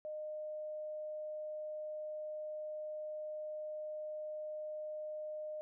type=tone; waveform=sine; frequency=612 Hz; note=D#5; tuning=29 cents flat; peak=-40 dBFS; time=0.05-5.61 s; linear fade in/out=0 ms; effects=none